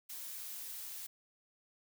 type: noise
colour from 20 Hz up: blue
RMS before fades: -45 dBFS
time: 0.09-1.07 s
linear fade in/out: 10 ms
effects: none